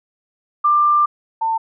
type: tone pair in turn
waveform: sine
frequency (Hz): 1188 / 897.5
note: D6 / A5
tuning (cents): +20 / +34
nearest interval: perfect fourth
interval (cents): 486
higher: first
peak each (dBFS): -11 / -16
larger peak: first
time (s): 0.64-1.06 / 1.41-1.58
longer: first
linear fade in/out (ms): 10
effects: none